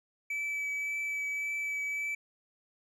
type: tone with vibrato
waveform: triangle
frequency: 2300 Hz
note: D7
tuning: 37 cents flat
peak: -30 dBFS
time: 0.3-2.15 s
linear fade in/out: 5 ms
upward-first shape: triangle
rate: 1.8 Hz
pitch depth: 13 cents each way
effects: none